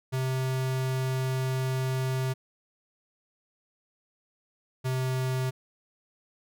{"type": "tone pair in turn", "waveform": "square", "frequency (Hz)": [130.6, 129.7], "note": ["C3", "C3"], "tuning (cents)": [-3, -15], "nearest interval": "unison", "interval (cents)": 12, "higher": "first", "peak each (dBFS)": -27, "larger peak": "neither", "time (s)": [[0.12, 2.34], [4.84, 5.51]], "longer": "first", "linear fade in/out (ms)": 20, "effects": []}